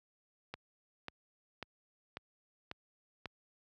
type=click train; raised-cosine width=0.3 ms; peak=-25 dBFS; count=6; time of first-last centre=0.54-3.257 s; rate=1.84 Hz; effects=high-pass 60 Hz 12 dB/octave